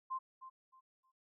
sine tone with echo, 1046.5 Hz, C6, in tune, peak -36 dBFS, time 0.1-0.19 s, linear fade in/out 20 ms, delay 310 ms, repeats 3, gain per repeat -12 dB, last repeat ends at 1.12 s, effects none

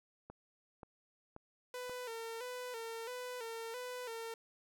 click train, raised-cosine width 1 ms, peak -35 dBFS, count 4, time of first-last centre 0.3-1.896 s, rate 1.88 Hz
sawtooth tone with vibrato, 476.3 Hz, A#4, 37 cents sharp, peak -38 dBFS, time 1.74-4.34 s, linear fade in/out 2 ms, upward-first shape square, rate 1.5 Hz, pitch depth 78 cents each way
effects none

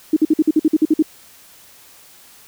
sine tone bursts, 311.4 Hz, D#4, 2 cents sharp, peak -9 dBFS, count 11, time 0.13-1.025 s, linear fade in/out 5 ms, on 35 ms, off 51 ms, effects white hiss -46 dBFS RMS until 2.47 s

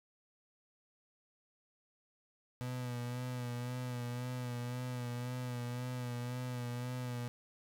35% pulse tone with vibrato, 123.47 Hz, B2, in tune, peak -36 dBFS, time 2.61-7.28 s, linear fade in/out 0 ms, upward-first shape sine, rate 1.9 Hz, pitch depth 37 cents each way, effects none

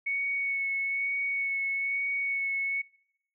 sine tone with vibrato, 2217 Hz, C#7, in tune, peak -27 dBFS, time 0.06-2.82 s, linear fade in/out 10 ms, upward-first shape sine, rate 1.1 Hz, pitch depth 15 cents each way, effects noise-tail reverb RT60 0.8 s tail -26 dB re dry

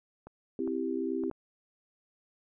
clicks, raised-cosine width 1 ms, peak -32 dBFS, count 4, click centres 0.27 / 0.676 / 1.237 / 1.313 s
sine chord, C major, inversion none, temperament equal, 261.6 / 329.6 / 392 Hz, C4 / E4 / G4, 0 / 0 / 0 cents, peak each -34 dBFS, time 0.59-1.3 s, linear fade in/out 2 ms
effects none

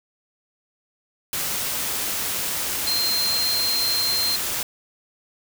sine tone in noise, 4164 Hz, C8, 9 cents flat, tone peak -21 dBFS, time 2.87-4.36 s, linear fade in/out 2 ms, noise white, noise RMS -26 dBFS, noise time 1.33-4.63 s, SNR +2 dB, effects none

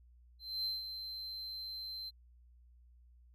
triangle tone with ADSR envelope, 4103 Hz, C8, 35 cents flat, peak -32 dBFS, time 0.39-2.11 s, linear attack 260 ms, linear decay 170 ms, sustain -8 dB, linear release 28 ms, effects added 60 Hz sine -59 dBFS peak until 3.34 s

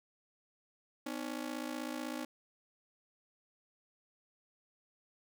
sawtooth ring-modulated tone, 280 Hz, C#4, 18 cents sharp, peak -31 dBFS, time 1.06-2.25 s, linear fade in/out 5 ms, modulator 28 Hz, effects none

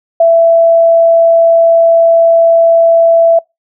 sine tone, 666 Hz, E5, 18 cents sharp, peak -3 dBFS, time 0.2-3.39 s, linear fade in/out 5 ms, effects noise-tail reverb RT60 0.2 s tail -26 dB re dry

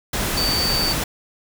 sine tone in noise, 4583 Hz, D8, 43 cents flat, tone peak -20 dBFS, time 0.37-0.93 s, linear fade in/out 5 ms, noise pink, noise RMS -23 dBFS, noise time 0.13-1.04 s, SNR 0 dB, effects none

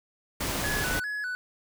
pink noise, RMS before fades -30 dBFS, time 0.4-1 s, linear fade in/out 10 ms
triangle tone with vibrato, 1586 Hz, G6, 20 cents sharp, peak -28 dBFS, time 0.64-1.35 s, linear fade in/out 0 ms, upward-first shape square, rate 2.5 Hz, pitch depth 110 cents each way
effects none

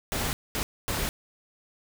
pink noise bursts at uneven times, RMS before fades -29 dBFS, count 3, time 0.12-0.33 / 0.55-0.63 / 0.88-1.09 s, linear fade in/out 0 ms, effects none

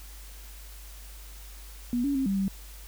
sine tone with pitch steps, 242.6 / 281.9 / 267.5 / 195.8 / 194.2 Hz, B3 / C#4 / C4 / G3 / G3, -31 / +29 / +38 / -2 / -16 cents, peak -24 dBFS, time 1.93-2.48 s, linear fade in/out 0 ms, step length 110 ms, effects added 50 Hz sine -43 dBFS peak until 2.87 s + white hiss -50 dBFS RMS until 2.87 s

